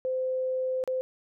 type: tone with dropouts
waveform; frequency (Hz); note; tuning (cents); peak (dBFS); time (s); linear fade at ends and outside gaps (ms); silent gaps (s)
sine; 516; C5; -24; -26; 0.05-1.01; 0; 0.839-0.876
effects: none